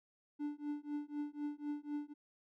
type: tone with tremolo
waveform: triangle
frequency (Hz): 293.7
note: D4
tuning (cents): 0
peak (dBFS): -33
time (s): 0.39-2.14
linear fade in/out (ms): 20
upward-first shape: triangle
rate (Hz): 4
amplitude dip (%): 100
effects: none